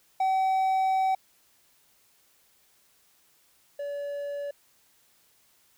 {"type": "tone pair in turn", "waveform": "triangle", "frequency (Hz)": [762, 572.2], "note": ["G5", "D5"], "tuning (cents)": [-49, -45], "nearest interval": "perfect fourth", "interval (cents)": 496, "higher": "first", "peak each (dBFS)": [-20, -29], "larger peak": "first", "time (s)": [[0.2, 1.15], [3.79, 4.51]], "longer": "first", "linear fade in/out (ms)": 5, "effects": ["white hiss -64 dBFS RMS until 5.77 s"]}